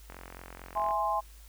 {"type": "click train", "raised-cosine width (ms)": 0.5, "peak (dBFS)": -29, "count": 37, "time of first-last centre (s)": [0.1, 0.909], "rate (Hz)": 44.5}
{"type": "chord", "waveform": "sine", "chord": "E augmented", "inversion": "none", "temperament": "equal", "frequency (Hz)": [659.3, 830.6, 1046.5], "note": ["E5", "G#5", "B#5"], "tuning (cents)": [0, 0, 0], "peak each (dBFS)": [-34, -30, -30], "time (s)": [0.75, 1.21], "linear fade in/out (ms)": 20}
{"effects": ["added 52 Hz sine -49 dBFS peak until 1.48 s", "white hiss -58 dBFS RMS until 1.48 s"]}